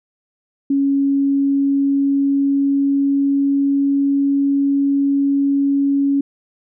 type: tone with pitch glide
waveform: sine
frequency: 277.2 to 279 Hz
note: C#4 to C#4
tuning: 0 to +11 cents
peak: -13 dBFS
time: 0.7-6.21 s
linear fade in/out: 5 ms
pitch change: +11 cents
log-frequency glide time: 0.91-4.26 s
effects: none